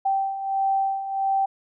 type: beating tone pair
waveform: sine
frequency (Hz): 778 / 779.5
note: G5 / G5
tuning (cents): -13 / -10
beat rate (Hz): 1.5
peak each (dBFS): -28 / -22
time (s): 0.05-1.46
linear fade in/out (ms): 10
effects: none